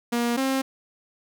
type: tone pair in turn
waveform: sawtooth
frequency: 237.6 / 266.7 Hz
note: A#3 / C4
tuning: +33 / +33 cents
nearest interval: major second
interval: 200 cents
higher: second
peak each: -18 dBFS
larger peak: neither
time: 0.12-0.37 / 0.37-0.62 s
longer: neither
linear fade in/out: 10 ms
effects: none